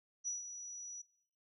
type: tone with ADSR envelope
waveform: sine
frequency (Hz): 5870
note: F#8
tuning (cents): -15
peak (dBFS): -35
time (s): 0.24-1.02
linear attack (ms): 33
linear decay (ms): 150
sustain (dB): -9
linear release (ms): 8
effects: noise-tail reverb RT60 0.6 s tail -21 dB re dry